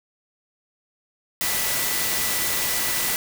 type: tone in noise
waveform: sine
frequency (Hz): 1975.5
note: B6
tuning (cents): 0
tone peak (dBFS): -33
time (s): 1.41-3.16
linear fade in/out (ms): 0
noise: white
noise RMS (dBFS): -24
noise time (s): 1.41-3.16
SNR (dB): -12
effects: none